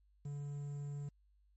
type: tone with quantisation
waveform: triangle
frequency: 143.7 Hz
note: D3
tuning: 37 cents flat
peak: -38 dBFS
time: 0.25-1.09 s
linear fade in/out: 5 ms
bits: 11
effects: added 50 Hz sine -67 dBFS peak until 1.56 s + MP3 32 kbps